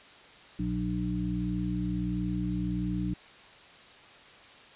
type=harmonic tone with a mistuned harmonic; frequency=60 Hz; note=B1; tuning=49 cents flat; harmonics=1 / 2 / 3 / 5; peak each=-36 / -36 / -31 / -34 dBFS; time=0.59-3.14 s; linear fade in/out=5 ms; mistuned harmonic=2; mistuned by=-21 cents; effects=white hiss -52 dBFS RMS until 4.75 s + resampled to 8000 Hz